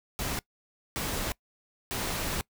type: noise bursts at uneven times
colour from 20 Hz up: pink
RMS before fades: -32 dBFS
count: 3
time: 0.19-0.39 / 0.96-1.32 / 1.91-2.41 s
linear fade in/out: 0 ms
effects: noise-tail reverb RT60 0.1 s tail -23 dB re dry